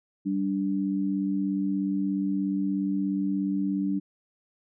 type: tone pair together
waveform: sine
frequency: 194.42 / 291.3 Hz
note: G3 / D4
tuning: -14 / -14 cents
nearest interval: perfect fifth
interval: 700 cents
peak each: -27 dBFS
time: 0.25-4 s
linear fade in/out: 20 ms
effects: none